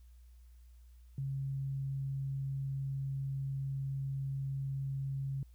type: tone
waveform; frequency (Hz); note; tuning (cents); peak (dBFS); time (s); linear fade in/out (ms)
sine; 136.5; C#3; -26; -34; 1.18-5.43; 2
effects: added 60 Hz sine -54 dBFS peak until 5.54 s + white hiss -75 dBFS RMS until 5.54 s